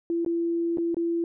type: tone with dropouts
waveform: sine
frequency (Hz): 337.6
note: E4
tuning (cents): +41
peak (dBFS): -23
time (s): 0.1-1.24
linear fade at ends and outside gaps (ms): 1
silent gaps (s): 0.248-0.262 / 0.773-0.783 / 0.945-0.968
effects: none